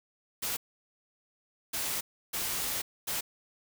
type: noise bursts at uneven times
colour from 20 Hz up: white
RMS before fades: -33 dBFS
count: 4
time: 0.42-0.57 / 1.73-2.01 / 2.33-2.82 / 3.07-3.21 s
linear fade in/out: 10 ms
effects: none